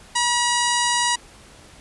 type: harmonic tone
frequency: 962 Hz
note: B5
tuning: 46 cents flat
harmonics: 1 / 2 / 3 / 4 / 5 / 6 / 7 / 8 / 9 / 10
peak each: -22 / -25 / -27 / -28 / -29 / -30 / -30 / -31 / -32 / -32 dBFS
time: 0.15-1.16 s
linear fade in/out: 10 ms
effects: pink hiss -47 dBFS RMS until 1.8 s + resampled to 24000 Hz